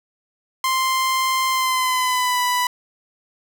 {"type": "tone with pitch glide", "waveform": "sawtooth", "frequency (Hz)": [1046.5, 989.5], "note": ["C6", "B5"], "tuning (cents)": [0, 3], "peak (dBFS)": -14, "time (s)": [0.64, 2.67], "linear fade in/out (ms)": 2, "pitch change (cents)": -97, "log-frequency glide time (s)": [1.5, 2.4], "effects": []}